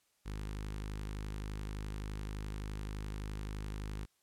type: tone with notch filter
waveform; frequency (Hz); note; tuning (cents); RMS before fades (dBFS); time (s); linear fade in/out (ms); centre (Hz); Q
sawtooth; 51.7; G#1; -7; -41; 0.25-4.06; 20; 640; 1.5
effects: white hiss -75 dBFS RMS until 4.22 s + low-pass 12000 Hz 12 dB/octave